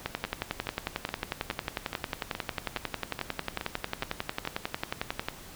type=two click trains; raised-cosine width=0.3 ms; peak=-13 / -17 dBFS; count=59 / 11; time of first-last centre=0.06-5.285 / 0.25-4.452 s; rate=11.1 / 2.38 Hz; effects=pink hiss -47 dBFS RMS until 5.55 s